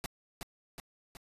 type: noise with echo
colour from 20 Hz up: pink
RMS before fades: -37 dBFS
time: 0.04-0.06 s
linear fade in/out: 0 ms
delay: 370 ms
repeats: 3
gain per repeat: -4 dB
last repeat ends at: 1.17 s
effects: resampled to 32000 Hz